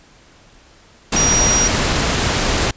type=tone in noise; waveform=sine; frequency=5740 Hz; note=F8; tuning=47 cents sharp; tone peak=-14 dBFS; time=1.16-1.68 s; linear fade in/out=5 ms; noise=pink; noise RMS=-17 dBFS; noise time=1.12-2.71 s; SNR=0 dB; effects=pink hiss -48 dBFS RMS until 2.76 s + resampled to 16000 Hz